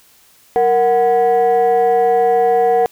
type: tone pair together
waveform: sine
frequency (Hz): 466.2 / 740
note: A#4 / F#5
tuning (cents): 0 / 0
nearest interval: minor sixth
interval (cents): 800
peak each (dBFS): -11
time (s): 0.56-2.86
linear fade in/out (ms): 0
effects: tanh soft clip ceiling -7 dBFS + white hiss -50 dBFS RMS until 2.91 s